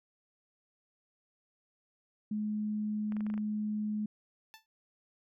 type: tone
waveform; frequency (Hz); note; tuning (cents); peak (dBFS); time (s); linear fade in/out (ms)
sine; 211.8; G#3; +34; -31; 2.31-4.06; 5
type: clicks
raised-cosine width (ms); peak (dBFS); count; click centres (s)
0.5; -33; 7; 3.122 / 3.167 / 3.207 / 3.266 / 3.301 / 3.34 / 3.378
type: tone with exponential decay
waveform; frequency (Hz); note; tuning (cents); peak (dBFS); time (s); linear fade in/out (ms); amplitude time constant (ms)
10% pulse; 881; A5; +2; -38; 4.54-4.66; 0; 26
effects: none